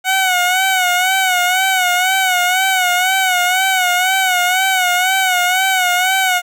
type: tone with vibrato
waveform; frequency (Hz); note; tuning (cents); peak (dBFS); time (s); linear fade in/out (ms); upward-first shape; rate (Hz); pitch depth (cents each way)
15% pulse; 740; F#5; 0; -6; 0.04-6.42; 50; sine; 2; 65
effects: none